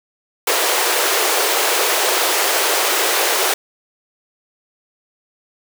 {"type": "high-pass noise", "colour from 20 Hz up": "pink", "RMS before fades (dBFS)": -17, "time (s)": [0.47, 3.54], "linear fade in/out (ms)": 5, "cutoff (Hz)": 370, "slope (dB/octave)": 48, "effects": []}